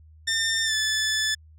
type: tone with pitch glide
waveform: 15% pulse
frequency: 1804 to 1740.5 Hz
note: A6 to A6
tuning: +43 to -19 cents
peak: -16 dBFS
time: 0.27-1.35 s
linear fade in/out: 10 ms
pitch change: -62 cents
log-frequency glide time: 0.64-0.74 s
effects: added 78 Hz sine -48 dBFS peak until 1.58 s + low-pass 11000 Hz 12 dB/octave